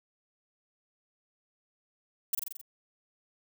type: noise with echo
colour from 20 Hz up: violet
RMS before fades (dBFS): -27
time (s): 2.33-2.35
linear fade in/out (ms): 5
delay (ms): 44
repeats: 6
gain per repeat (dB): -3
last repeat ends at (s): 2.614
effects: none